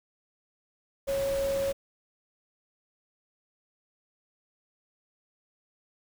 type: tone in noise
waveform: sine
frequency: 550 Hz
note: C#5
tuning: 14 cents flat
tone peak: -26 dBFS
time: 1.07-1.73 s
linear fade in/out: 20 ms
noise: pink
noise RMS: -39 dBFS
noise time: 1.07-1.73 s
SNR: +10 dB
effects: none